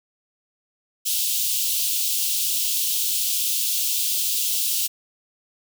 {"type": "high-pass noise", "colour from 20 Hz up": "white", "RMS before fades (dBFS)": -23, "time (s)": [1.05, 4.88], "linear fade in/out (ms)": 20, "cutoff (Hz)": 2800, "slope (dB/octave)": 48, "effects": []}